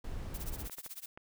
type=noise; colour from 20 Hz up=brown; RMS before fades=-40 dBFS; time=0.04-0.68 s; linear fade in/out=5 ms
type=noise with tremolo; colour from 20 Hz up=blue; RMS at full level=-43 dBFS; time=0.34-1.06 s; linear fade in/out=2 ms; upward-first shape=sine; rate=16 Hz; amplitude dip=95%
type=clicks; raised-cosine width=0.5 ms; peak=-33 dBFS; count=4; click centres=0.697 / 0.784 / 0.863 / 1.175 s
effects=none